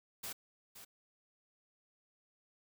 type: noise with echo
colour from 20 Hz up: white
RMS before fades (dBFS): -43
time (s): 0.23-0.33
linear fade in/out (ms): 10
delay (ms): 520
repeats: 1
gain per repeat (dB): -10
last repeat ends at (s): 0.85
effects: none